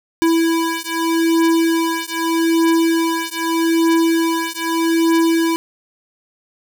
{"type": "beating tone pair", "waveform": "square", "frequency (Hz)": [329.6, 330.41], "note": ["E4", "E4"], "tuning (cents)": [0, 4], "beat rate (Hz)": 0.81, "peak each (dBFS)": -18, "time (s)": [0.22, 5.56], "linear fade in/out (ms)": 0, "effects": []}